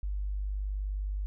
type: tone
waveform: sine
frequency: 49.69 Hz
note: G1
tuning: 24 cents sharp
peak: -30 dBFS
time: 0.03-1.26 s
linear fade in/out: 0 ms
effects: none